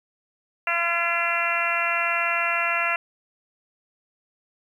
harmonic tone, 340.8 Hz, F4, 42 cents flat, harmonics 2 / 3 / 4 / 5 / 6 / 7 / 8, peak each -30 / -32 / -27 / -30 / -29 / -29 / -27 dBFS, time 0.67-2.96 s, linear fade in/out 2 ms, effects 9-bit

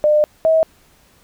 sine tone pair in turn, 602 / 641.9 Hz, D5 / E5, +43 / -46 cents, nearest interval minor second, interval 111 cents, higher second, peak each -10 dBFS, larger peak neither, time 0.04-0.24 / 0.45-0.63 s, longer first, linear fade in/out 0 ms, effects pink hiss -53 dBFS RMS until 1.23 s

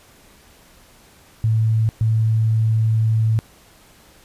sine tone bursts at uneven times, 111 Hz, A2, 16 cents sharp, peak -14 dBFS, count 2, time 1.44-1.89 / 2.01-3.39 s, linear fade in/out 0 ms, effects pink hiss -50 dBFS RMS until 4.24 s + resampled to 32000 Hz

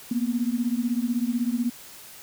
sine beating tone pair, 233.1 / 249.1 Hz, A#3 / B3, 0 / +15 cents, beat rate 16 Hz, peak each -25 / -26 dBFS, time 0.11-1.7 s, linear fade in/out 5 ms, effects white hiss -45 dBFS RMS until 2.22 s

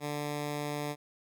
10% pulse tone, 147.1 Hz, D3, 3 cents sharp, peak -25 dBFS, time 0-0.96 s, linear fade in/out 50 ms, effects none

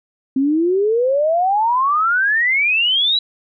sine exponential sweep, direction up, 260.4 to 3977 Hz, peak -13 dBFS, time 0.36-3.19 s, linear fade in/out 5 ms, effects none

